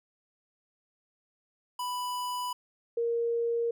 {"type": "tone pair in turn", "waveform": ["square", "sine"], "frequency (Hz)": [990, 467.2], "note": ["B5", "A#4"], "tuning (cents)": [4, 4], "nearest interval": "octave + minor second", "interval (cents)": 1300, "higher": "first", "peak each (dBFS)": [-32, -26], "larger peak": "second", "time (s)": [[1.79, 2.53], [2.97, 3.71]], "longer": "neither", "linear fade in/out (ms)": 5, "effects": []}